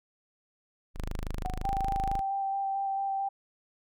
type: tone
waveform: sawtooth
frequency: 25.96 Hz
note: G#0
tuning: in tune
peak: -28 dBFS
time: 0.94-2.22 s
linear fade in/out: 50 ms
type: tone with exponential decay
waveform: sine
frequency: 741 Hz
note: F#5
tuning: 2 cents sharp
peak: -30 dBFS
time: 1.45-1.73 s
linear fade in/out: 0 ms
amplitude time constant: 59 ms
type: tone with vibrato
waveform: sine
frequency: 784 Hz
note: G5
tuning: in tune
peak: -28 dBFS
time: 1.64-3.29 s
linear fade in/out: 10 ms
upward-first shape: square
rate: 4.5 Hz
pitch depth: 9 cents each way
effects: none